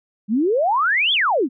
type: exponential two-way sweep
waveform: sine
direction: up then down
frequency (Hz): 196 to 3513 to 226.3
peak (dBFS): -15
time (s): 0.28-1.49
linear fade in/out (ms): 50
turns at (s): 1.13
effects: none

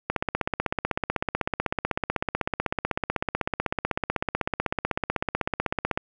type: click train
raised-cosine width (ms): 0.5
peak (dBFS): -9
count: 95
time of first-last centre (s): 0.1-5.975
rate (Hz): 16
effects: none

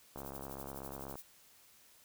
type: click train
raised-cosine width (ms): 1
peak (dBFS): -31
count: 69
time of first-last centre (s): 0.16-1.156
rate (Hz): 68.3
type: noise with tremolo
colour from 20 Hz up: violet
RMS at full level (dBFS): -47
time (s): 0.17-1.23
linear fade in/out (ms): 10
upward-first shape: triangle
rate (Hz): 12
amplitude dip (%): 100
effects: white hiss -63 dBFS RMS until 2.04 s

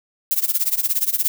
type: noise with tremolo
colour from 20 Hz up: violet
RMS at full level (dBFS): -17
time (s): 0.31-1.28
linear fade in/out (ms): 0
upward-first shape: sine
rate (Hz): 17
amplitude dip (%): 90
effects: none

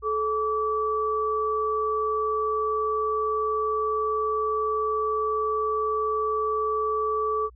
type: tone pair together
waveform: sine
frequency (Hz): 432.1 / 1153.6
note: A4 / D6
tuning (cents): -31 / -31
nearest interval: octave + perfect fourth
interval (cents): 1700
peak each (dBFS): -26 / -25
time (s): 0.02-7.5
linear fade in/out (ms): 50
effects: added 60 Hz sine -48 dBFS peak until 7.55 s

